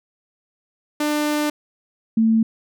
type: tone pair in turn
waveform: sawtooth / sine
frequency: 298.5 / 223.6 Hz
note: D4 / A3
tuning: +28 / +28 cents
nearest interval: perfect fourth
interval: 500 cents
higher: first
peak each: -15 / -13 dBFS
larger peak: second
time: 1-1.5 / 2.17-2.43 s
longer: first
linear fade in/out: 5 ms
effects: none